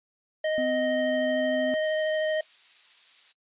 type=tone with vibrato; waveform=square; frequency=622.3 Hz; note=D#5; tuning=in tune; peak=-25 dBFS; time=0.44-2.41 s; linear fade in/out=5 ms; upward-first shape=triangle; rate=13 Hz; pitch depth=10 cents each way
type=tone with pitch glide; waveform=triangle; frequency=254.9 to 256.4 Hz; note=C4 to C4; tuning=-45 to -35 cents; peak=-27 dBFS; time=0.58-1.74 s; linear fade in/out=0 ms; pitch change=+10 cents; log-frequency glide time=1.31-1.36 s
type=noise; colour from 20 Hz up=violet; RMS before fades=-40 dBFS; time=1.82-3.33 s; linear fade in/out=20 ms
effects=noise-tail reverb RT60 0.1 s tail -20 dB re dry + resampled to 8000 Hz